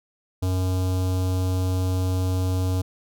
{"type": "tone with notch filter", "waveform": "square", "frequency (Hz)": 92.5, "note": "F#2", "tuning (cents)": 0, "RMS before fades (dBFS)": -23, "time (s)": [0.42, 2.82], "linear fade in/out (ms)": 10, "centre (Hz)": 1900, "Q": 0.66, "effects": []}